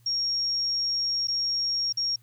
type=tone with dropouts; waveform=sine; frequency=5570 Hz; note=F8; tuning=5 cents flat; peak=-24 dBFS; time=0.06-2.16 s; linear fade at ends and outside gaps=5 ms; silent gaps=1.273-1.282 / 1.926-1.971 s; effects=added 117 Hz sine -56 dBFS peak until 2.22 s + white hiss -66 dBFS RMS until 2.22 s